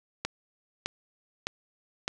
click train, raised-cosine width 0.2 ms, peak -12 dBFS, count 4, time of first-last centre 0.25-2.079 s, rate 1.64 Hz, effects 8-bit

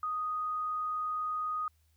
sine tone, 1244 Hz, D#6, 1 cent flat, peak -31 dBFS, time 0.03-1.68 s, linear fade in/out 2 ms, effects added 78 Hz sine -66 dBFS peak until 1.96 s + white hiss -75 dBFS RMS until 1.96 s

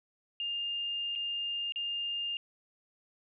sine tone with dropouts, 2812 Hz, F7, 11 cents sharp, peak -32 dBFS, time 0.4-2.37 s, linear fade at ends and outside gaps 1 ms, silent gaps 1.153-1.158 / 1.722-1.759 s, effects none

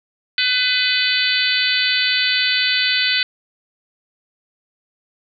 harmonic tone, 502 Hz, B4, 28 cents sharp, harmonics 3 / 4 / 5 / 6 / 7 / 8 / 9, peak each -23 / -23 / -23 / -23 / -23 / -23 / -23 dBFS, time 0.38-3.23 s, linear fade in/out 2 ms, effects none

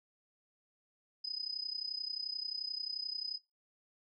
sine tone with amplitude modulation, 5010 Hz, D#8, 11 cents sharp, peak -33 dBFS, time 1.24-3.38 s, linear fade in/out 10 ms, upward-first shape sine, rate 31.4 Hz, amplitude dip 90%, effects noise-tail reverb RT60 0.2 s tail -17 dB re dry

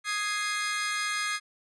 sawtooth chord, Ab major, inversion second, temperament equal, 1244.5 / 1661.2 / 2093 Hz, Eb6 / Ab6 / C7, 0 / 0 / 0 cents, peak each -29 dBFS, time 0.04-1.4 s, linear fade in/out 50 ms, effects resampled to 24000 Hz

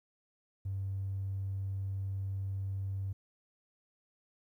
triangle tone, 97.1 Hz, G2, 16 cents flat, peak -30 dBFS, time 0.65-3.13 s, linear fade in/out 10 ms, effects tanh soft clip ceiling -31 dBFS + 12-bit

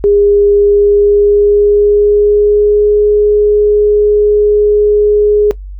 sine tone with pitch glide, 407.3 to 417.1 Hz, G#4 to G#4, -34 to +7 cents, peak -5 dBFS, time 0.04-5.51 s, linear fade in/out 0 ms, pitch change +41 cents, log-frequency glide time 0.54-2.98 s, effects noise-tail reverb RT60 0.1 s tail -17 dB re dry + added 48 Hz sine -23 dBFS peak until 5.79 s

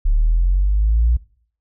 sine linear sweep, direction up, 35 to 60 Hz, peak -11 dBFS, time 0.05-1.17 s, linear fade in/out 10 ms, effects noise-tail reverb RT60 0.5 s tail -20 dB re dry + tanh soft clip ceiling -8 dBFS

